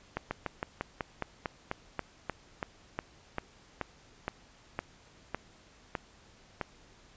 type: slowing click train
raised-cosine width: 0.5 ms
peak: -17 dBFS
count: 20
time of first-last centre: 0.17-6.613 s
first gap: 140 ms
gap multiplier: 1.09
effects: pink hiss -59 dBFS RMS until 7.16 s + resampled to 16000 Hz